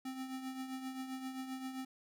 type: tone with tremolo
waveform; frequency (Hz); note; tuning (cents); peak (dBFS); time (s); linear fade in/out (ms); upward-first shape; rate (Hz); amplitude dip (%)
square; 261.6; C4; 0; -39; 0.05-1.85; 5; triangle; 7.6; 60
effects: none